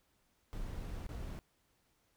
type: noise with dropouts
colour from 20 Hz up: brown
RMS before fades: -42 dBFS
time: 0.53-1.39 s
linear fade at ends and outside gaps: 0 ms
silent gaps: 1.065-1.09 s
effects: pink hiss -75 dBFS RMS until 2.16 s